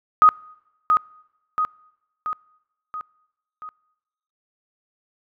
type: tone with echo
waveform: sine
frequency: 1250 Hz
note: D#6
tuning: 8 cents sharp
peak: -8 dBFS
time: 0.22-0.29 s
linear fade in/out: 0 ms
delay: 680 ms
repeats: 5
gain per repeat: -5 dB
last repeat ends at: 3.69 s
effects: noise-tail reverb RT60 1.0 s tail -26 dB re dry